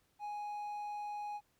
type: tone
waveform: triangle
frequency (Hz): 830.6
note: G#5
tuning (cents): 0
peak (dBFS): -37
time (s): 0.19-1.41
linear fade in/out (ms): 50
effects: pink hiss -75 dBFS RMS until 1.59 s